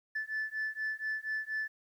sine beating tone pair, 1744 / 1748.2 Hz, A6 / A6, -16 / -12 cents, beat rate 4.2 Hz, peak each -35 / -35 dBFS, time 0.15-1.68 s, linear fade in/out 10 ms, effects tanh soft clip ceiling -29 dBFS + 11-bit

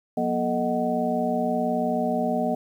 sine tone cluster, 181.3 / 240.1 / 439.2 / 620 / 746 Hz, F#3 / B3 / A4 / D#5 / F#5, -35 / -49 / -3 / -6 / +14 cents, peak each -32 / -26 / -31 / -27 / -28 dBFS, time 0.17-2.55 s, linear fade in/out 5 ms, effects 9-bit

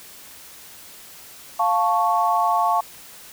sine chord, F augmented, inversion none, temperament equal with one note detuned, 700.5 / 880 / 1108.7 Hz, F5 / A5 / C#6, +5 / 0 / 0 cents, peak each -21 dBFS, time 1.59-2.81 s, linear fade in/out 10 ms, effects white hiss -43 dBFS RMS until 3.32 s

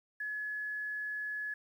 sine tone, 1700 Hz, G#6, 40 cents sharp, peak -35 dBFS, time 0.2-1.54 s, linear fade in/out 5 ms, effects 11-bit

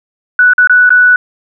sine tone with dropouts, 1480 Hz, F#6, in tune, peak -3 dBFS, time 0.39-1.16 s, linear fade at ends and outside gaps 2 ms, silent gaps 0.535-0.581 / 0.673-0.696 / 0.893-0.904 s, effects none

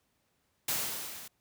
white noise with level ramp, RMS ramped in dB -30 to -47 dBFS, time 0.68-1.28 s, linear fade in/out 5 ms, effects pink hiss -75 dBFS RMS until 1.4 s + high-pass 60 Hz 12 dB/octave

